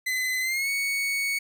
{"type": "tone with pitch glide", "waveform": "40% pulse", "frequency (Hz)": [2028, 2224], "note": ["B6", "C#7"], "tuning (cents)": [45, 5], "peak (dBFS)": -24, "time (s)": [0.06, 1.39], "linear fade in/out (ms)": 10, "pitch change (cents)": 160, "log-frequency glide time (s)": [0.41, 0.69], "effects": []}